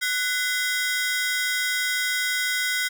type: ring-modulated tone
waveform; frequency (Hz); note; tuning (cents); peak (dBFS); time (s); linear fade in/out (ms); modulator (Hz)
sawtooth; 1760; A6; 0; -16; 0.01-2.89; 20; 274
effects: none